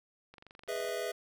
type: click train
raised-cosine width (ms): 0.3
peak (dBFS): -36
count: 14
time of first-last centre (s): 0.34-0.889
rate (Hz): 23.7
type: chord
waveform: square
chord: E major seventh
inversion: first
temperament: just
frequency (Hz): 412 / 494.4 / 618.1 / 659.3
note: G#4 / B4 / D#5 / E5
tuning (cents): -14 / +2 / -12 / 0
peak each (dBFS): -40 / -40 / -43 / -39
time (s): 0.68-1.12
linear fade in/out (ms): 10
effects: none